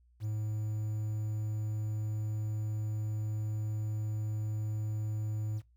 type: tone with quantisation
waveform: triangle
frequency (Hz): 107.4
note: A2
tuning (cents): -41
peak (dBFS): -30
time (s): 0.2-5.62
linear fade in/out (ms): 50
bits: 10
effects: noise-tail reverb RT60 0.2 s tail -22 dB re dry + added 60 Hz sine -62 dBFS peak until 5.76 s